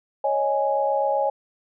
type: chord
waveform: sine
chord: C# suspended second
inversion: none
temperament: equal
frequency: 554.4 / 622.3 / 830.6 Hz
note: C#5 / D#5 / G#5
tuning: 0 / 0 / 0 cents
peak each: -23 / -26 / -23 dBFS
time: 0.24-1.3 s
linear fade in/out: 5 ms
effects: none